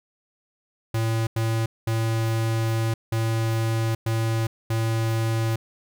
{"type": "tone bursts at uneven times", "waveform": "square", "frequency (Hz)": 112.8, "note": "A2", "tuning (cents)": 44, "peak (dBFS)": -22, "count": 6, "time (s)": [[0.94, 1.27], [1.36, 1.66], [1.87, 2.94], [3.12, 3.95], [4.06, 4.47], [4.7, 5.56]], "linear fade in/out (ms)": 5, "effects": []}